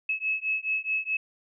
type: beating tone pair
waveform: sine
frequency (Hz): 2583 / 2587.7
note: E7 / E7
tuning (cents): -36 / -33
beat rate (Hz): 4.7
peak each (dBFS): -29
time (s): 0.09-1.17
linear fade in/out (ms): 5
effects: none